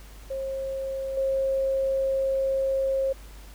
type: tone with level steps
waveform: sine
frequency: 537 Hz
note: C5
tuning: 45 cents sharp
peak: -28 / -22 dBFS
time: 0.3-3.13 s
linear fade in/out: 10 ms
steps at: 1.17 s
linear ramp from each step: 5 ms
effects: added 50 Hz sine -43 dBFS peak until 3.54 s + pink hiss -51 dBFS RMS until 3.54 s